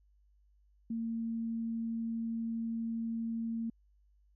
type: tone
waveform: sine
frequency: 228.1 Hz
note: A#3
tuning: 37 cents flat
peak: -33 dBFS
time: 0.9-3.7 s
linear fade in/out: 5 ms
effects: added 50 Hz sine -64 dBFS peak until 4.35 s